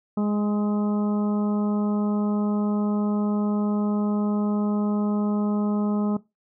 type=harmonic tone with a mistuned harmonic; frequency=207.7 Hz; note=G#3; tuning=in tune; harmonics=1 / 2 / 3 / 4 / 5 / 6; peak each=-21 / -32 / -36 / -38 / -41 / -40 dBFS; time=0.17-6.17 s; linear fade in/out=5 ms; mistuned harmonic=6; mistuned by=+21 cents; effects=noise-tail reverb RT60 0.2 s tail -18 dB re dry